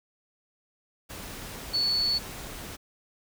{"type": "tone in noise", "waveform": "sine", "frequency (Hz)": 4435, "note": "C#8", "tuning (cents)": 0, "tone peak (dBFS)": -23, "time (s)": [1.73, 2.19], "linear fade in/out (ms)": 20, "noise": "pink", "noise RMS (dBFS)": -40, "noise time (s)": [1.09, 2.77], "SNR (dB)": 14, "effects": []}